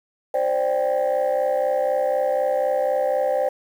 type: chord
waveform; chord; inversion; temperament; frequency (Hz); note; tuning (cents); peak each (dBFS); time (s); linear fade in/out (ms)
sine; C suspended second; none; equal; 523.3 / 587.3 / 784; C5 / D5 / G5; 0 / 0 / 0; -20 / -21 / -24; 0.34-3.49; 5
effects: tanh soft clip ceiling -14 dBFS + 8-bit